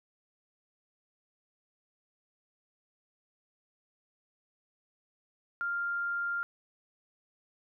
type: tone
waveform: sine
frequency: 1396.9 Hz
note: F6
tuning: in tune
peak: -30 dBFS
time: 5.61-6.43 s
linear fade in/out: 0 ms
effects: none